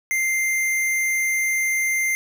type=tone; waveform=square; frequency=2093 Hz; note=C7; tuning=in tune; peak=-20 dBFS; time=0.11-2.15 s; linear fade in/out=0 ms; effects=none